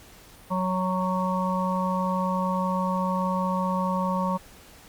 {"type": "harmonic tone", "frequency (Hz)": 185, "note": "F#3", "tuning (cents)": 0, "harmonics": [1, 3, 5, 6], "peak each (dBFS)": [-26, -31, -29, -30], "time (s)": [0.5, 4.38], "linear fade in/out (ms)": 20, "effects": ["pink hiss -50 dBFS RMS until 4.88 s", "Opus 48 kbps"]}